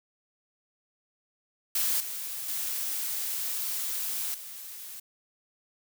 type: noise with level steps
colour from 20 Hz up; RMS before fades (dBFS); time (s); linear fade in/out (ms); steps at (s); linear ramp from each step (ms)
blue; -27 / -36 / -32 / -42; 1.75-5; 5; 2 / 2.48 / 4.34; 5
effects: none